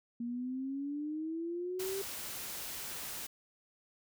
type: exponential sweep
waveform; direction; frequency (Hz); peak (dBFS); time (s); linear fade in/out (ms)
sine; up; 234.2 to 396.2; -35; 0.2-2.02; 5
type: noise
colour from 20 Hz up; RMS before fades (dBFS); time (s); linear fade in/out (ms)
white; -42; 1.79-3.27; 10
effects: none